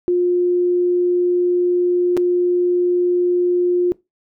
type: tone with dropouts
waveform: sine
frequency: 355.2 Hz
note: F4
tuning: 29 cents sharp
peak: -13 dBFS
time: 0.08-3.92 s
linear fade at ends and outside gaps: 0 ms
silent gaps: 2.168-2.174 s
effects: noise-tail reverb RT60 0.2 s tail -21 dB re dry